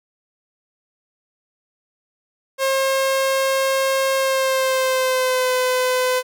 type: tone with pitch glide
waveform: sawtooth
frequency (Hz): 536 to 507.4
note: C5 to B4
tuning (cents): +42 to +47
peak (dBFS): -13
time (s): 2.58-6.23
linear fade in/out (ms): 50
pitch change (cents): -95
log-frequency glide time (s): 4.16-5.53
effects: none

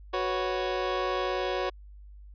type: chord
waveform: 25% pulse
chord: F# suspended fourth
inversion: none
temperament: equal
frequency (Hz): 370 / 493.9 / 554.4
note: F#4 / B4 / C#5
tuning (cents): 0 / 0 / 0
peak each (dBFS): -27 / -30 / -28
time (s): 0.13-1.7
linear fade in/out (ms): 10
effects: added 50 Hz sine -45 dBFS peak until 2.34 s + resampled to 11025 Hz

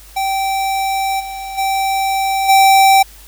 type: tone with level steps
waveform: square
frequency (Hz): 777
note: G5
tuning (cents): -16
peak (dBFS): -16 / -25 / -15 / -7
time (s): 0.16-3.03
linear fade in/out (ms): 10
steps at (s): 1.19 / 1.57 / 2.48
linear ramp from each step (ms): 20
effects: added 50 Hz sine -40 dBFS peak until 3.27 s + white hiss -42 dBFS RMS until 3.27 s

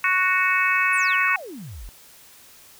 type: harmonic tone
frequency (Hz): 370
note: F#4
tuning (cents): 0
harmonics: 3 / 4 / 5 / 6 / 7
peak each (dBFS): -24 / -24 / -24 / -24 / -24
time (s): 0.04-1.36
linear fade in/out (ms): 2
type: exponential sweep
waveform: sine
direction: down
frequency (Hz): 10460 to 37.36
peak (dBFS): -34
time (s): 0.93-1.89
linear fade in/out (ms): 0
effects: white hiss -49 dBFS RMS until 2.79 s

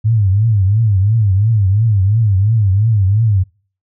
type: tone with vibrato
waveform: sine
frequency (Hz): 103.83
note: G#2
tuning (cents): 0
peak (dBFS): -9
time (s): 0.04-3.44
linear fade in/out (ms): 20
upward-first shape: triangle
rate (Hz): 2.9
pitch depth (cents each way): 210
effects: noise-tail reverb RT60 0.4 s tail -24 dB re dry

